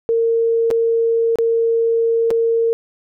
sine tone with dropouts, 458.6 Hz, A#4, 28 cents flat, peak -13 dBFS, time 0.09-2.73 s, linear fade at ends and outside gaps 0 ms, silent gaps 0.704-0.711 / 1.357-1.386 / 2.305-2.311 s, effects none

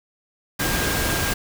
sine tone in noise, 1609 Hz, G6, 45 cents sharp, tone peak -29 dBFS, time 0.59-1.34 s, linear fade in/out 10 ms, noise pink, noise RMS -23 dBFS, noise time 0.59-1.34 s, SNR -9 dB, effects none

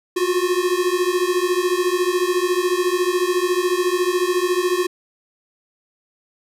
square beating tone pair, 353.8 / 367.8 Hz, F4 / F#4, +23 / -10 cents, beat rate 14 Hz, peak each -21 dBFS, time 0.16-4.87 s, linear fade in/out 10 ms, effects resampled to 32000 Hz

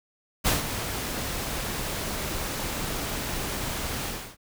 pink noise with ADSR envelope, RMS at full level -21 dBFS, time 0.44-4.37 s, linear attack 28 ms, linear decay 150 ms, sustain -10 dB, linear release 310 ms, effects none

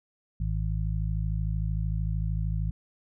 harmonic tone, 53.2 Hz, G#1, 42 cents sharp, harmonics 1 / 2 / 3, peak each -28 / -31 / -33 dBFS, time 0.4-2.71 s, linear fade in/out 5 ms, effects none

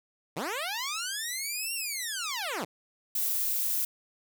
10% pulse linear two-way sweep, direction up then down, 128.8 to 2794 to 128.8 Hz, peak -23 dBFS, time 0.36-2.65 s, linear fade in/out 10 ms, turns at 1.74 s
violet noise, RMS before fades -29 dBFS, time 3.15-3.85 s, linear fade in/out 5 ms
effects none

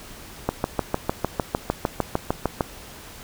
click train, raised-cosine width 1 ms, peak -6 dBFS, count 15, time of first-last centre 0.49-2.608 s, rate 6.61 Hz, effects pink hiss -42 dBFS RMS until 3.23 s

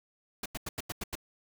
pink noise bursts, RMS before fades -36 dBFS, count 7, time 0.43-1.154 s, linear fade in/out 5 ms, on 28 ms, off 88 ms, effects none

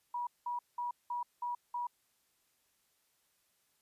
sine tone bursts, 967 Hz, B5, 37 cents flat, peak -34 dBFS, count 6, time 0.14-1.87 s, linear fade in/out 5 ms, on 130 ms, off 190 ms, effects white hiss -75 dBFS RMS until 3.81 s + resampled to 32000 Hz

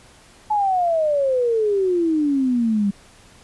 sine exponential sweep, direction down, 863 to 196 Hz, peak -16 dBFS, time 0.5-2.91 s, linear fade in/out 10 ms, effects pink hiss -49 dBFS RMS until 3.43 s + resampled to 24000 Hz

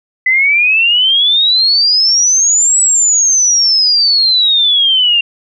sine exponential two-way sweep, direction up then down, 2002 to 7902 to 2762 Hz, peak -7 dBFS, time 0.26-5.21 s, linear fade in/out 5 ms, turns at 2.8 s, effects none

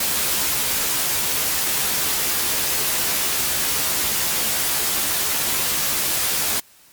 white noise with comb filter, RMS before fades -21 dBFS, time 0-6.6 s, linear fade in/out 5 ms, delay 14 ms, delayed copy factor +0.6, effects white hiss -51 dBFS RMS until 6.92 s + MP3 96 kbps

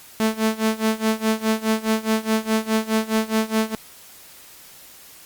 sawtooth tone with tremolo, 220 Hz, A3, in tune, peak -12 dBFS, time 0.2-3.75 s, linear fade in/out 0 ms, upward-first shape sine, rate 4.8 Hz, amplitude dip 90%, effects white hiss -45 dBFS RMS until 5.25 s + Opus 48 kbps

